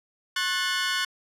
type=chord; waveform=20% pulse; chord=F# minor; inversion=second; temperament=equal with one note detuned; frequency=1081.5 / 1480 / 1760 Hz; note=C#6 / F#6 / A6; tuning=-43 / 0 / 0 cents; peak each=-26 / -22 / -25 dBFS; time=0.36-1.05 s; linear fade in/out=5 ms; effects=low-pass 9000 Hz 12 dB/octave